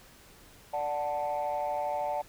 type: chord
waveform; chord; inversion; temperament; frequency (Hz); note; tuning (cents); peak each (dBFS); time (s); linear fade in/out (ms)
sine; D major; none; equal; 587.3 / 740 / 880; D5 / F#5 / A5; 0 / 0 / 0; -32; 0.73-2.22; 10
effects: tanh soft clip ceiling -24 dBFS + pink hiss -55 dBFS RMS until 2.28 s